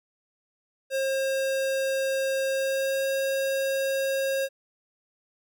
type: tone with pitch glide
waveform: square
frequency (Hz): 536 to 540.7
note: C5 to C#5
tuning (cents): +42 to -43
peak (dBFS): -25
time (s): 0.9-4.49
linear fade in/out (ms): 50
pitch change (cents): +15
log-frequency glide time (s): 2.47-3.08
effects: none